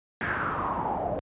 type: noise with low-pass filter sweep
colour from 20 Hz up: pink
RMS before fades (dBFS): -29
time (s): 0.21-1.19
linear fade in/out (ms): 0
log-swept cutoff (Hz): 1800 to 610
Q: 6.3
effects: high-pass 80 Hz 12 dB/octave + resampled to 8000 Hz